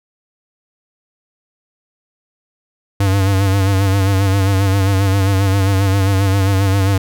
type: tone with vibrato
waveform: square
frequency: 97.3 Hz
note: G2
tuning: 12 cents flat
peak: -12 dBFS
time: 3-6.98 s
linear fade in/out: 5 ms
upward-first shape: sine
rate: 7.5 Hz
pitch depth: 52 cents each way
effects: none